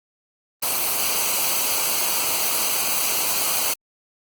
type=noise with comb filter; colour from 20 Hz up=white; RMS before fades=-22 dBFS; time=0.62-3.74 s; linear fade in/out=10 ms; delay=0.56 ms; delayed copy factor=-0.65; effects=Opus 24 kbps